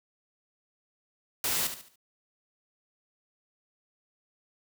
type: noise with echo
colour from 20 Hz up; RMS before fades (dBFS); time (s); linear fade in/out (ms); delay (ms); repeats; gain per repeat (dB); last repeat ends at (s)
white; -29; 1.44-1.67; 2; 72; 4; -9; 1.958
effects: none